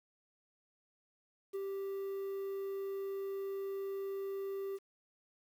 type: tone with ADSR envelope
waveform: triangle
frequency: 391.5 Hz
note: G4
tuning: 2 cents flat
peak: -33 dBFS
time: 1.53-4.79 s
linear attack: 22 ms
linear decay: 24 ms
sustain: -2 dB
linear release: 39 ms
effects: 10-bit